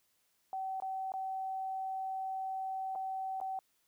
sine tone with dropouts, 764 Hz, G5, 45 cents flat, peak -35 dBFS, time 0.53-3.59 s, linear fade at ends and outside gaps 1 ms, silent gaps 0.801-0.822 / 1.12-1.138 / 2.952-2.957 / 3.402-3.413 s, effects white hiss -75 dBFS RMS until 3.87 s

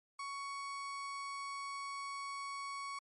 35% pulse tone, 1115 Hz, C#6, 10 cents sharp, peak -39 dBFS, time 0.19-2.99 s, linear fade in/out 5 ms, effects MP3 48 kbps

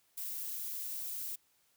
violet noise, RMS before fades -40 dBFS, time 0.17-1.36 s, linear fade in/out 10 ms, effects white hiss -72 dBFS RMS until 1.76 s

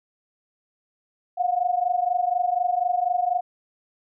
sine tone pair together, 706 / 730.1 Hz, F5 / F#5, +19 / -23 cents, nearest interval minor second, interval 58 cents, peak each -23 dBFS, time 1.37-3.41 s, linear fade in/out 20 ms, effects none

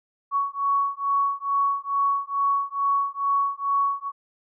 sine beating tone pair, 1116 / 1118.3 Hz, C#6 / C#6, +11 / +15 cents, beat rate 2.3 Hz, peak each -24 dBFS, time 0.31-4.12 s, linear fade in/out 50 ms, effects none

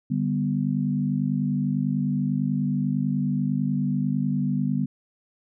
sine chord, G major, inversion second, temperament equal, 146.83 / 196 / 246.9 Hz, D3 / G3 / B3, 0 / 0 / 0 cents, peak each -26 dBFS, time 0.1-4.86 s, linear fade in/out 10 ms, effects none

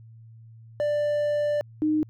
triangle / sine tone pair in turn, 590 / 307.3 Hz, D5 / D#4, +8 / -21 cents, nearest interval major seventh, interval 1129 cents, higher first, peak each -20 dBFS, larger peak neither, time 0.8-1.61 / 1.82-2.03 s, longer first, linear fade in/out 0 ms, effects added 113 Hz sine -45 dBFS peak until 2.09 s

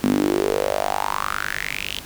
sawtooth tone with high-pass filter sweep, 49.85 Hz, G1, 30 cents sharp, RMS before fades -23 dBFS, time 0.03-2 s, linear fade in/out 0 ms, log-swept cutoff 230 to 3200 Hz, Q 5.6, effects pink hiss -38 dBFS RMS until 2.05 s

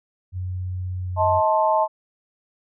sine tone with pitch glide, 91.6 to 90.81 Hz, F#2 to F#2, -17 to -32 cents, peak -25 dBFS, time 0.32-1.42 s, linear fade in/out 50 ms, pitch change -15 cents, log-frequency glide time 1.03-1.11 s
sine chord, A diminished, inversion second, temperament just, 633.6 / 880 / 1056 Hz, Eb5 / A5 / C6, +31 / 0 / +16 cents, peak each -20 / -19 / -24 dBFS, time 1.16-1.88 s, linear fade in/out 50 ms
effects none

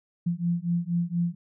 sine beating tone pair, 170.2 / 174.4 Hz, F3 / F3, -44 / -2 cents, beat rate 4.2 Hz, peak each -27 dBFS, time 0.26-1.35 s, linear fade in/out 10 ms, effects none

